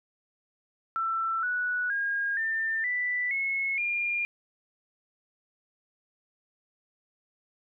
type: tone with pitch steps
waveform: sine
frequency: 1336 / 1473.8 / 1625.9 / 1793.7 / 1978.7 / 2183 / 2408 Hz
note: E6 / F#6 / G#6 / A6 / B6 / C#7 / D7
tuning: +23 / -7 / -37 / +33 / +3 / -27 / +43 cents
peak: -26 dBFS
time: 0.96-4.25 s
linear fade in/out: 0 ms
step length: 470 ms
effects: none